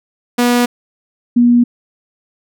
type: tone pair in turn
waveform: sawtooth / sine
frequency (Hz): 242.8 / 240.6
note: B3 / B3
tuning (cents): -29 / -45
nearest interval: unison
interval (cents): 16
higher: first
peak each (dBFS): -6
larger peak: neither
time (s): 0.38-0.66 / 1.36-1.64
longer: neither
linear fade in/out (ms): 10
effects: none